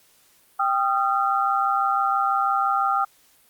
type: tone cluster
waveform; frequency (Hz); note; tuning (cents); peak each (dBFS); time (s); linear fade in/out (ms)
sine; 787 / 1234 / 1360; G5 / D#6 / F6; +7 / -15 / -46; -23 / -23 / -24; 0.59-3.05; 10
effects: white hiss -58 dBFS RMS until 3.49 s + Opus 48 kbps